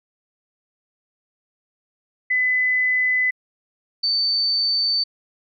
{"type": "tone pair in turn", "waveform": "sine", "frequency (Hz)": [2009, 4552], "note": ["B6", "C#8"], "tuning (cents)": [29, 45], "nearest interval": "octave + major second", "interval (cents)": 1416, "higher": "second", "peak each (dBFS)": [-16, -17], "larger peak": "first", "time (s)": [[2.3, 3.31], [4.03, 5.04]], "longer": "neither", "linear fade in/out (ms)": 10, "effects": ["MP3 96 kbps"]}